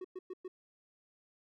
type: tone bursts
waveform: triangle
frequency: 369.4 Hz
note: F#4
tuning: 3 cents flat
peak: -38 dBFS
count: 4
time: 0.01-0.48 s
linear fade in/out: 5 ms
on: 35 ms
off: 110 ms
effects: none